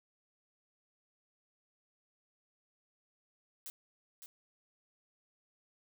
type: noise with echo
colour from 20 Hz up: blue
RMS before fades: -45 dBFS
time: 3.66-3.7 s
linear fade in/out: 0 ms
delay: 560 ms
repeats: 1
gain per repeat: -6 dB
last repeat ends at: 4.26 s
effects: none